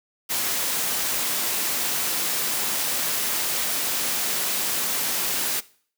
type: noise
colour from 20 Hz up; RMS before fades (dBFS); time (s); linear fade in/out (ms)
white; -25; 0.29-5.61; 20
effects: noise-tail reverb RT60 0.5 s tail -20 dB re dry + high-pass 150 Hz 12 dB/octave

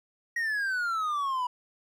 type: exponential sweep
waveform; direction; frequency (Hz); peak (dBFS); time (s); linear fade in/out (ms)
triangle; down; 1900 to 972; -25; 0.36-1.47; 5
effects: none

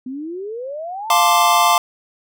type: exponential sweep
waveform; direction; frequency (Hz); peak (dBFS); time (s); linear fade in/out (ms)
sine; up; 248.7 to 970; -25; 0.06-1.15; 5
type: chord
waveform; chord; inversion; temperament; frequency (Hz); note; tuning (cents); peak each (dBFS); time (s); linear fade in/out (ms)
square; D minor seventh; first; equal; 698.5 / 880 / 1046.5 / 1174.7; F5 / A5 / C6 / D6; 0 / 0 / 0 / 0; -18; 1.1-1.78; 2
effects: none

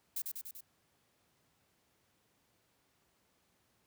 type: noise with echo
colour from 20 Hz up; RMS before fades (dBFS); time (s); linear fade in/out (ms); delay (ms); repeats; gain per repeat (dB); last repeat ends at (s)
violet; -37; 0.16-0.22; 5; 97; 4; -3; 0.608
effects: pink hiss -74 dBFS RMS until 3.86 s + high-pass 80 Hz 12 dB/octave

